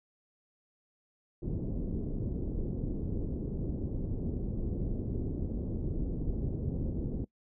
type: low-pass noise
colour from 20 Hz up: pink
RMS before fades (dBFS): -34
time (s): 1.42-7.25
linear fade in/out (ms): 10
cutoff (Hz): 390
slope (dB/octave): 24
effects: noise-tail reverb RT60 0.1 s tail -22 dB re dry